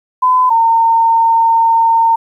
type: tone pair in turn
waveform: sine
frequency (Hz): 1012 / 912.4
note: B5 / A#5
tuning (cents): +42 / -37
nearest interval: major second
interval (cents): 179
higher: first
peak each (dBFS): -7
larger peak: neither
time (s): 0.22-0.5 / 0.5-2.16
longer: second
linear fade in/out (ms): 10
effects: 8-bit